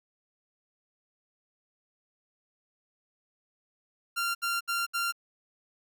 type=tone bursts; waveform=sawtooth; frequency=1384 Hz; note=F6; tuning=16 cents flat; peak=-24 dBFS; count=4; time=4.16-5.124 s; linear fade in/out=20 ms; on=190 ms; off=68 ms; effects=none